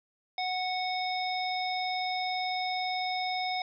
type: harmonic tone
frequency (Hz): 738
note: F#5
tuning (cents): -5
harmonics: 1 / 3 / 5 / 7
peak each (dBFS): -31 / -36 / -38 / -39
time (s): 0.38-3.62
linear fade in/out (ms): 2
effects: none